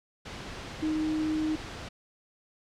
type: tone in noise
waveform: sine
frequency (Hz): 311.1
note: D#4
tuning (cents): 0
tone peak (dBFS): -26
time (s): 0.82-1.56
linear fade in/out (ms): 10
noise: pink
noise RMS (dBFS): -40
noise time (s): 0.25-1.89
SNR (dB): +11
effects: low-pass 5000 Hz 12 dB/octave